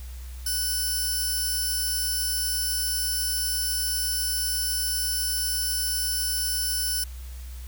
5% pulse tone pair together, 1494 / 5324 Hz, F#6 / E8, +16 / +16 cents, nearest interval octave + minor seventh, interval 2200 cents, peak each -20 dBFS, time 0.46-7.04 s, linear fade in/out 5 ms, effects added 62 Hz sine -35 dBFS peak until 7.67 s + white hiss -50 dBFS RMS until 7.67 s

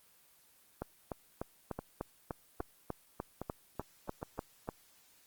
two click trains, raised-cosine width 1 ms, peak -24 / -22 dBFS, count 4 / 14, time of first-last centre 1.79-4.229 / 0.82-4.689 s, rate 1.23 / 3.36 Hz, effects white hiss -65 dBFS RMS until 5.26 s + Opus 24 kbps

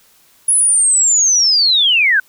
sine linear sweep, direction down, 10490 to 1480 Hz, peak -9 dBFS, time 0.48-2.2 s, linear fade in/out 5 ms, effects white hiss -51 dBFS RMS until 2.28 s

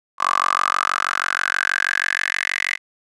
10% pulse tone with high-pass filter sweep, 46.25 Hz, F#1, in tune, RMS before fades -21 dBFS, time 0.18-2.78 s, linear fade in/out 50 ms, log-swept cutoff 1100 to 2000 Hz, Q 7.4, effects resampled to 22050 Hz

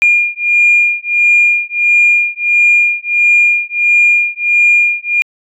sine beating tone pair, 2414 / 2415.5 Hz, D7 / D7, +47 / +48 cents, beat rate 1.5 Hz, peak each -10 dBFS, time 0.02-5.22 s, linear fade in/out 0 ms, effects tanh soft clip ceiling 0 dBFS

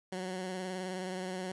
15% pulse tone with vibrato, 185 Hz, F#3, in tune, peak -30 dBFS, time 0.12-1.52 s, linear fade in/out 5 ms, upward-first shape sine, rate 19 Hz, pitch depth 36 cents each way, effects resampled to 24000 Hz

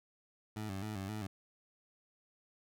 20% pulse tone with vibrato, 101.7 Hz, G#2, 36 cents flat, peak -34 dBFS, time 0.56-1.27 s, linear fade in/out 5 ms, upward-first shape square, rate 3.8 Hz, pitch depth 95 cents each way, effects none

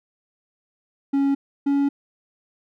triangle tone pair in turn, 277.2 / 280.9 Hz, C#4 / C#4, 0 / +23 cents, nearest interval unison, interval 23 cents, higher second, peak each -15 dBFS, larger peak neither, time 1.13-1.35 / 1.66-1.89 s, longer second, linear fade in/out 10 ms, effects none

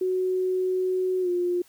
sine tone with pitch glide, 370.5 to 354.2 Hz, F#4 to F4, +2 to +24 cents, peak -22 dBFS, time 0.01-1.62 s, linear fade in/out 5 ms, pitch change -78 cents, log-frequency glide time 1.21-1.29 s, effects white hiss -58 dBFS RMS until 1.68 s

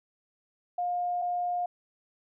sine tone pair in turn, 710 / 710 Hz, F5 / F5, +28 / +28 cents, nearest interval unison, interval 0 cents, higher neither, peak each -27 dBFS, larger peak neither, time 0.78-1.22 / 1.22-1.66 s, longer neither, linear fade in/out 5 ms, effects none

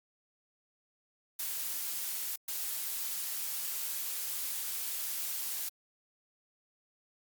blue noise bursts at uneven times, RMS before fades -36 dBFS, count 2, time 1.39-2.36 / 2.48-5.69 s, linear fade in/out 5 ms, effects Opus 48 kbps

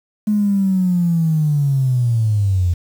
triangle linear sweep, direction down, 213 to 85 Hz, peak -9 dBFS, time 0.27-2.74 s, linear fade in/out 10 ms, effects tanh soft clip ceiling -11 dBFS + 7-bit

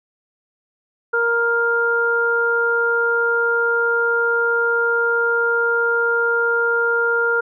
harmonic tone, 467.7 Hz, A#4, 6 cents sharp, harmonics 1 / 2 / 3, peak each -20 / -28 / -17 dBFS, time 1.13-7.41 s, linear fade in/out 10 ms, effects none

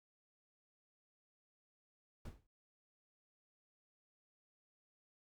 brown noise with exponential decay, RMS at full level -42 dBFS, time 2.25-2.47 s, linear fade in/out 5 ms, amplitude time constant 46 ms, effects MP3 96 kbps

